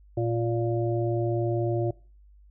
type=harmonic tone; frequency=116.54 Hz; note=A#2; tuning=in tune; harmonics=1 / 3 / 5 / 6; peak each=-27 / -27 / -32 / -36 dBFS; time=0.17-1.91 s; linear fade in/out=5 ms; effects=noise-tail reverb RT60 0.4 s tail -22 dB re dry + added 50 Hz sine -51 dBFS peak until 2.5 s